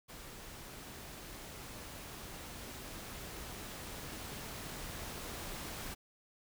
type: noise with level ramp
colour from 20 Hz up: pink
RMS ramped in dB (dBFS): -50 to -43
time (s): 0.08-5.95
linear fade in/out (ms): 20
effects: none